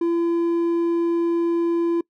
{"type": "tone with hard clipping", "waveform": "sine", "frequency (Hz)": 338.6, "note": "E4", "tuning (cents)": 46, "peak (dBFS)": -19, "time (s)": [0.01, 2.01], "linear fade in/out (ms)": 5, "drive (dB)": 3, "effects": ["noise-tail reverb RT60 0.1 s tail -24 dB re dry"]}